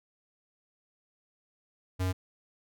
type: tone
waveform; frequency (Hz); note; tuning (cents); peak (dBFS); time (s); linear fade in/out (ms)
square; 92.5; F#2; 0; -28; 1.99-2.13; 20
effects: none